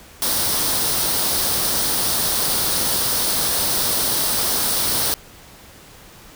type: noise with comb filter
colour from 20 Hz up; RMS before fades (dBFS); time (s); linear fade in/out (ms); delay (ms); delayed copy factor
white; -20; 0.22-5.14; 0; 0.21; +0.5
effects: pink hiss -44 dBFS RMS until 6.35 s